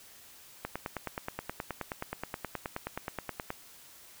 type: click train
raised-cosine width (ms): 0.5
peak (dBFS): -19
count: 28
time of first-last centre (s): 0.65-3.504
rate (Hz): 9.46
effects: white hiss -54 dBFS RMS until 4.2 s